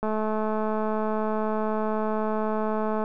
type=click train; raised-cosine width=1 ms; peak=-15 dBFS; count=651; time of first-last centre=0.03-3.039 s; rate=216 Hz; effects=none